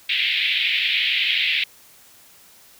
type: band-pass noise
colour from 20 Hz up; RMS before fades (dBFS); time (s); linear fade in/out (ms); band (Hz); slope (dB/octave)
pink; -21; 0.09-1.64; 5; 2100 to 3700; 48
effects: white hiss -50 dBFS RMS until 2.79 s